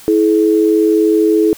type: tone pair together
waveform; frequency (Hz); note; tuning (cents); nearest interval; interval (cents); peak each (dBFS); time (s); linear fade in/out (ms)
sine; 326.5 / 426.6; E4 / G#4; -17 / +46; perfect fourth; 463; -11; 0.08-1.53; 0
effects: white hiss -38 dBFS RMS until 1.57 s